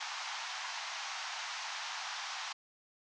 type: band-pass noise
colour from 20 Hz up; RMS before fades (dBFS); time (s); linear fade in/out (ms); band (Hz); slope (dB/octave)
pink; -41; 0-2.53; 10; 760 to 6500; 48
effects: none